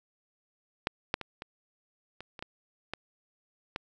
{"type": "clicks", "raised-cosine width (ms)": 0.3, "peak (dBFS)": [-11, -10, -21, -23, -26, -27, -21, -18, -17], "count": 9, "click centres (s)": [0.871, 1.141, 1.213, 1.421, 2.206, 2.392, 2.425, 2.936, 3.761], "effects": []}